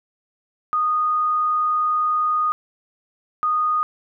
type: tone pair in turn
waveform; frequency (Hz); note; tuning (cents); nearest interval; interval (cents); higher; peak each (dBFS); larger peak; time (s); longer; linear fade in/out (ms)
sine; 1235 / 1235; D#6 / D#6; -13 / -13; unison; 0; neither; -17; neither; 0.73-2.52 / 3.43-3.83; first; 0
effects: none